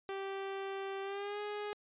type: tone with pitch glide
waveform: sawtooth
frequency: 390 to 415.6 Hz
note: G4 to G#4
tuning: -9 to +1 cents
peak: -34 dBFS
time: 0.09-1.73 s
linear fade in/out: 0 ms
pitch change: +110 cents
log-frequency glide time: 1.02-1.4 s
effects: resampled to 8000 Hz